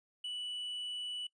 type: tone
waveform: triangle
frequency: 2960 Hz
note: F#7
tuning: in tune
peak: -36 dBFS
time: 0.24-1.27 s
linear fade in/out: 5 ms
effects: noise-tail reverb RT60 0.1 s tail -22 dB re dry + resampled to 22050 Hz